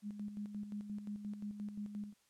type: tone with tremolo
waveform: sine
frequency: 206.9 Hz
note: G#3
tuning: 6 cents flat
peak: -39 dBFS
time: 0.02-2.14 s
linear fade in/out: 50 ms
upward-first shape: square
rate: 5.7 Hz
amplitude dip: 55%
effects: white hiss -73 dBFS RMS until 2.29 s + low-pass 10000 Hz 12 dB/octave